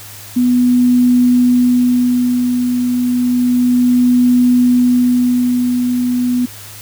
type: tone with tremolo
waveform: sine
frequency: 246.9 Hz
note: B3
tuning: in tune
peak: -7 dBFS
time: 0.36-6.46 s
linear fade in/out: 10 ms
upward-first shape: sine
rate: 0.31 Hz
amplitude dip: 45%
effects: added 103 Hz sine -38 dBFS peak until 6.81 s + white hiss -34 dBFS RMS until 6.81 s